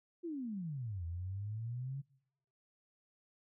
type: exponential two-way sweep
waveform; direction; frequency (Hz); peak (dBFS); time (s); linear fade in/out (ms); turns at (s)
sine; down then up; 358.5 to 82.41 to 141.2; -38; 0.23-2.02; 20; 1.05
effects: noise-tail reverb RT60 0.9 s tail -25 dB re dry